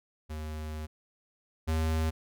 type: tone pair in turn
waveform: square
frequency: 77.3 / 79.66 Hz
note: D#2 / D#2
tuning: -11 / +41 cents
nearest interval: minor second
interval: 52 cents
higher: second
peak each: -36 / -27 dBFS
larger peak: second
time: 0.29-0.87 / 1.67-2.11 s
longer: first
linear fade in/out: 20 ms
effects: none